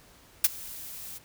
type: noise with ADSR envelope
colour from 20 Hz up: blue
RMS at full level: -17 dBFS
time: 0.44-1.19 s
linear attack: 7 ms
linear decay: 25 ms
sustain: -24 dB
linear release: 22 ms
effects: pink hiss -56 dBFS RMS until 1.24 s